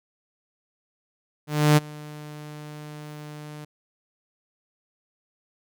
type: tone with ADSR envelope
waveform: sawtooth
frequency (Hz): 150.1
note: D3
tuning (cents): +38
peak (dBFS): -9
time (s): 1.47-3.65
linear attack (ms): 300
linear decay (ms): 24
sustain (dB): -24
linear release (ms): 8
effects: none